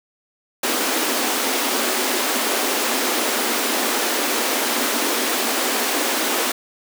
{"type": "high-pass noise", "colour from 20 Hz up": "pink", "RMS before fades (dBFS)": -21, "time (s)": [0.63, 6.52], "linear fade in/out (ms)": 5, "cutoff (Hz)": 230, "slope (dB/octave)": 96, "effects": []}